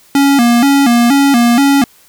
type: tone with vibrato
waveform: square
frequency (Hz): 257.3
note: C4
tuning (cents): -29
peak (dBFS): -7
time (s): 0.15-1.84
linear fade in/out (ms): 2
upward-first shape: square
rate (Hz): 2.1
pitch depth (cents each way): 140
effects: white hiss -46 dBFS RMS until 2.08 s